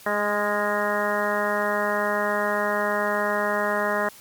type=harmonic tone with a mistuned harmonic; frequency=207.1 Hz; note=G#3; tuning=5 cents flat; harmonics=1 / 2 / 3 / 4 / 5 / 6 / 7 / 8 / 9; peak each=-32 / -30 / -26 / -32 / -29 / -32 / -32 / -31 / -30 dBFS; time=0.06-4.09 s; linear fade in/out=5 ms; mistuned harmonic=7; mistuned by=-26 cents; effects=white hiss -47 dBFS RMS until 4.2 s + MP3 96 kbps